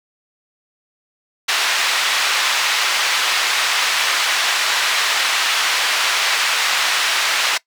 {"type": "band-pass noise", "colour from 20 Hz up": "white", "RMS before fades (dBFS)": -18, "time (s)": [1.48, 7.58], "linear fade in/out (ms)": 10, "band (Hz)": [980, 3700], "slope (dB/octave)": 12, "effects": ["noise-tail reverb RT60 0.1 s tail -21 dB re dry"]}